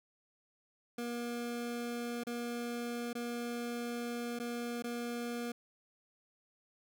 25% pulse tone with dropouts, 238.3 Hz, A#3, 38 cents sharp, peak -33 dBFS, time 0.98-5.52 s, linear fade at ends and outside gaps 5 ms, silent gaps 2.236-2.268 / 3.131-3.151 / 4.39-4.398 / 4.824-4.84 s, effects none

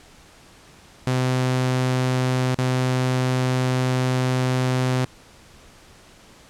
sawtooth tone with dropouts, 128 Hz, C3, 38 cents flat, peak -15 dBFS, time 1.07-5.05 s, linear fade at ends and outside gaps 2 ms, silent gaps 2.547-2.586 s, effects pink hiss -49 dBFS RMS until 6.49 s + low-pass 9000 Hz 12 dB/octave

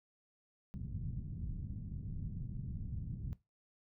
white low-pass noise, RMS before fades -42 dBFS, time 0.74-3.33 s, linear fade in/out 0 ms, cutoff 160 Hz, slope 24 dB/octave, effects noise-tail reverb RT60 0.2 s tail -17 dB re dry

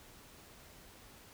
silence, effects pink hiss -57 dBFS RMS until 1.33 s

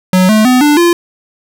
square tone with pitch steps, 184.7 / 215.9 / 252.3 / 294.9 / 344.7 Hz, F#3 / A3 / B3 / D4 / F4, -3 / -33 / +37 / +7 / -23 cents, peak -6 dBFS, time 0.13-0.93 s, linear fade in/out 2 ms, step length 160 ms, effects 8-bit

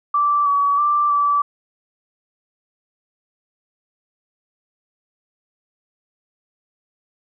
sine tone with pitch steps, 1167 / 1136 / 1176 / 1157 Hz, D6 / C#6 / D6 / D6, -11 / +42 / +2 / -26 cents, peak -14 dBFS, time 0.14-1.42 s, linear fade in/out 5 ms, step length 320 ms, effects none

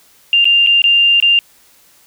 sine tone with dropouts, 2794 Hz, F7, in tune, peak -7 dBFS, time 0.33-1.39 s, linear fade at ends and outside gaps 1 ms, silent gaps 0.444-0.454 / 0.664-0.671 / 0.819-0.84 / 1.201-1.225 s, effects white hiss -49 dBFS RMS until 2.06 s

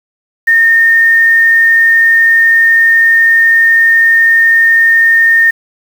sine tone with quantisation, 1828 Hz, A#6, 34 cents flat, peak -4 dBFS, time 0.47-5.51 s, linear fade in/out 10 ms, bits 5, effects none

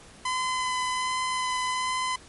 sawtooth tone with vibrato, 1016 Hz, B5, 49 cents sharp, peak -22 dBFS, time 0.25-2.16 s, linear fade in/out 5 ms, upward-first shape sine, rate 1.3 Hz, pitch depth 11 cents each way, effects pink hiss -50 dBFS RMS until 2.28 s + MP3 48 kbps

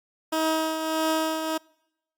15% pulse tone with tremolo, 317.8 Hz, D#4, 37 cents sharp, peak -15 dBFS, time 0.32-1.58 s, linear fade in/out 10 ms, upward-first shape triangle, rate 1.6 Hz, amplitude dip 55%, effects noise-tail reverb RT60 0.8 s tail -25 dB re dry + Opus 48 kbps

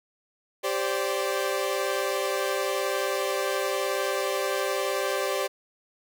sawtooth chord, G suspended fourth, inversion none, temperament equal with one note detuned, 392 / 523.3 / 582.3 Hz, G4 / C5 / D5, 0 / 0 / -15 cents, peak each -26 dBFS, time 0.63-5.48 s, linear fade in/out 20 ms, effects none

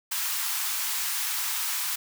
white high-pass noise, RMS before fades -29 dBFS, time 0.11-1.96 s, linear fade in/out 10 ms, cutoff 840 Hz, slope 48 dB/octave, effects none

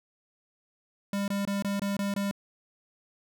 square tone bursts, 200 Hz, G3, 35 cents sharp, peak -28 dBFS, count 7, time 1.13-2.312 s, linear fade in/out 2 ms, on 150 ms, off 22 ms, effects none

